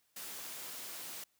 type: high-pass noise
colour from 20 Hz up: white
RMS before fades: -45 dBFS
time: 0.16-1.24 s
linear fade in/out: 5 ms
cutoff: 160 Hz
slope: 12 dB/octave
effects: white hiss -75 dBFS RMS until 1.39 s